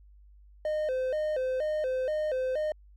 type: tone with vibrato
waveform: triangle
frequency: 562 Hz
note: C#5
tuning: 24 cents sharp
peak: -25 dBFS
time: 0.65-2.72 s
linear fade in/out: 2 ms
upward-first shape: square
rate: 2.1 Hz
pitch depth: 150 cents each way
effects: added 50 Hz sine -52 dBFS peak until 2.96 s